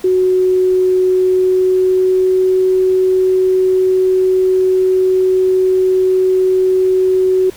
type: tone with pitch glide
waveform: sine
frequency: 370 to 373.4 Hz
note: F#4 to F#4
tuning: 0 to +16 cents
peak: -9 dBFS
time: 0.04-7.5 s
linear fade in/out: 5 ms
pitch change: +16 cents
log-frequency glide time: 1.01-2.58 s
effects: pink hiss -39 dBFS RMS until 7.56 s